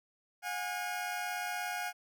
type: tone pair together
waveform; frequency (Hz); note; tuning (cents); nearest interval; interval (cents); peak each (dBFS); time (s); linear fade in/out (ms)
20% pulse; 721.1 / 818; F#5 / G#5; -45 / -26; major second; 219; -32 / -34; 0.42-1.93; 50
effects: none